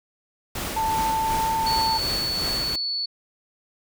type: noise with tremolo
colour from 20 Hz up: pink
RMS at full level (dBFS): -29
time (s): 0.55-2.76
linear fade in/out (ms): 5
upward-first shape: sine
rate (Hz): 2.7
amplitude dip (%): 35
type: tone with pitch glide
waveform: sine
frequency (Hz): 887 to 893.2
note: A5 to A5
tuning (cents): +14 to +26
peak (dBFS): -21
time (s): 0.76-1.98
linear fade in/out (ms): 10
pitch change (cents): +12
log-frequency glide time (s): 1.2-1.54
type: tone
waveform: sine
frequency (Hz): 4439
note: C#8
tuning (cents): +2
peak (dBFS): -24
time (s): 1.66-3.06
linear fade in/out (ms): 10
effects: none